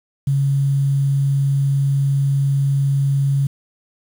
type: tone with quantisation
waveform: sine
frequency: 138.59 Hz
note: C#3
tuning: in tune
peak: -14 dBFS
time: 0.27-3.47 s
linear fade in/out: 5 ms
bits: 7
effects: none